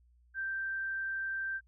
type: tone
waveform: sine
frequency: 1568 Hz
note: G6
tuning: in tune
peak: -33 dBFS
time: 0.34-1.61 s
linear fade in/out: 50 ms
effects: added 60 Hz sine -62 dBFS peak until 1.67 s